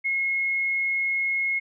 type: tone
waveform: sine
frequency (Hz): 2165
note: C#7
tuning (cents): -41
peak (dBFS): -22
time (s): 0.04-1.6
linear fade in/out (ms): 20
effects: none